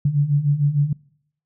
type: beating tone pair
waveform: sine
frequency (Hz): 140.4 / 147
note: C#3 / D3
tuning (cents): +22 / +2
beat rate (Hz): 6.6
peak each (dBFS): -21 / -17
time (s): 0.05-0.93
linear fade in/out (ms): 5
effects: noise-tail reverb RT60 0.7 s tail -25 dB re dry